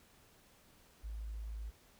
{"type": "tone", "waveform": "sine", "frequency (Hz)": 54.2, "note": "A1", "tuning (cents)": -25, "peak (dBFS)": -40, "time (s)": [1.03, 1.71], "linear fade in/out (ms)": 20, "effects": ["pink hiss -65 dBFS RMS until 1.99 s"]}